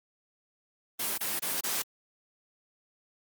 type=noise bursts; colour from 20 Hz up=white; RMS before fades=-31 dBFS; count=4; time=0.99-1.825 s; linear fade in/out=10 ms; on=190 ms; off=25 ms; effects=high-pass 150 Hz 12 dB/octave + Opus 32 kbps